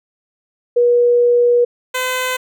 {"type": "tone pair in turn", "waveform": ["sine", "10% pulse"], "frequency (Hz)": [482.3, 509.6], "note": ["B4", "C5"], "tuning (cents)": [-41, -46], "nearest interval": "minor second", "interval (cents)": 95, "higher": "second", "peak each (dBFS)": -9, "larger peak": "neither", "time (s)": [[0.76, 1.65], [1.94, 2.37]], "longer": "first", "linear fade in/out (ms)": 10, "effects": []}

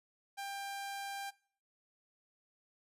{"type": "tone", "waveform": "sawtooth", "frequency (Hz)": 794, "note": "G5", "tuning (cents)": 22, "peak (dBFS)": -36, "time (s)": [0.37, 1.31], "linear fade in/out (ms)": 20, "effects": ["noise-tail reverb RT60 0.5 s tail -22 dB re dry", "resampled to 32000 Hz"]}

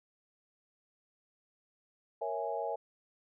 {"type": "chord", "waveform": "sine", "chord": "A# half-diminished seventh", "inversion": "none", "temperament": "equal", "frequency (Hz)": [466.2, 554.4, 659.3, 830.6], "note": ["A#4", "C#5", "E5", "G#5"], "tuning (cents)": [0, 0, 0, 0], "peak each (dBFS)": [-39, -39, -38, -38], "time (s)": [2.21, 2.76], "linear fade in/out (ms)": 10, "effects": []}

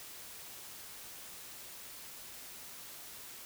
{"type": "silence", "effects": ["white hiss -49 dBFS RMS until 3.45 s"]}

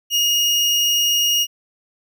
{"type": "tone", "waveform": "30% pulse", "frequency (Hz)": 2862, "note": "F7", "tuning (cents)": 42, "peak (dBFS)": -12, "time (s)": [0.1, 1.47], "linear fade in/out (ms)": 50, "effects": []}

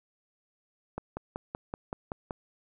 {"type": "click train", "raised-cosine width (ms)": 1, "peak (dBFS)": -20, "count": 8, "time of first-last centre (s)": [0.98, 2.308], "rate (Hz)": 5.27, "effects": []}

